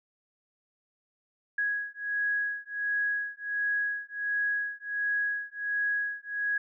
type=beating tone pair; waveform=sine; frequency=1661.2 / 1662.6 Hz; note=G#6 / G#6; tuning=0 / +1 cents; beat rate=1.4 Hz; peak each=-31 dBFS; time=1.58-6.58 s; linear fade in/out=5 ms; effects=none